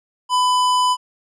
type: tone with hard clipping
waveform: sine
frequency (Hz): 1000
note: B5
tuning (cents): +21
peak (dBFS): -16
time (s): 0.29-0.97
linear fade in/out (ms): 50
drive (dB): 17
effects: resampled to 24000 Hz